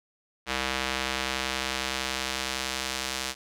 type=tone with band-pass filter sweep; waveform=square; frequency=65.41 Hz; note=C2; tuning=in tune; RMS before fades=-31 dBFS; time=0.46-3.35 s; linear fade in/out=50 ms; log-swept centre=2700 to 5300 Hz; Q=0.72; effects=none